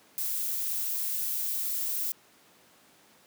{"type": "noise", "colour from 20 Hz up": "violet", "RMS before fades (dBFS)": -31, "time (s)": [0.18, 2.12], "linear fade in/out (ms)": 0, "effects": ["pink hiss -59 dBFS RMS until 3.26 s", "high-pass 200 Hz 12 dB/octave"]}